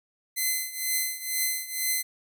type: tone with tremolo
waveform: 5% pulse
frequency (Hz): 2045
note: C7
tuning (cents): -40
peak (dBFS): -13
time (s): 0.36-2.03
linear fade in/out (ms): 20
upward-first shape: triangle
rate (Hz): 2.1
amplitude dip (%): 85
effects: none